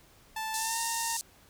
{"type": "tone with pitch glide", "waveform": "sawtooth", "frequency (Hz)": [880, 918.4], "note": ["A5", "A#5"], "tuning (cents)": [0, -26], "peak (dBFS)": -29, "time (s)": [0.36, 1.17], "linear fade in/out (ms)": 5, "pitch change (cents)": 74, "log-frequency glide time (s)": [0.55, 0.79]}
{"type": "band-pass noise", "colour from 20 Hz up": "white", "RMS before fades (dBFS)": -35, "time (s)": [0.54, 1.21], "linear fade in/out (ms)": 0, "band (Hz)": [4800, 9600], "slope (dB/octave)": 24}
{"effects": ["pink hiss -59 dBFS RMS until 1.49 s"]}